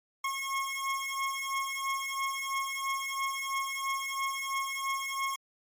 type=beating tone pair; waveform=25% pulse; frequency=1085 / 1088 Hz; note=C#6 / C#6; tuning=-37 / -33 cents; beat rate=3 Hz; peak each=-31 dBFS; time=0.24-5.36 s; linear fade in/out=5 ms; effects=AAC 64 kbps